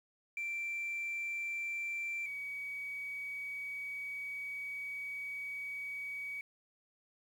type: tone pair in turn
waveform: sine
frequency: 2349 / 2265 Hz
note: D7 / C#7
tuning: 0 / +37 cents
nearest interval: minor second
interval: 63 cents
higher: first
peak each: -34 / -38 dBFS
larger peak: first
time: 0.37-2.26 / 2.26-6.41 s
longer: second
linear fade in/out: 2 ms
effects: tanh soft clip ceiling -33 dBFS + 10-bit